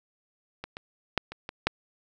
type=clicks; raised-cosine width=0.3 ms; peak=-20 / -22 / -7 / -23 / -19 / -6 dBFS; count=6; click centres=0.64 / 0.769 / 1.177 / 1.32 / 1.491 / 1.67 s; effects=none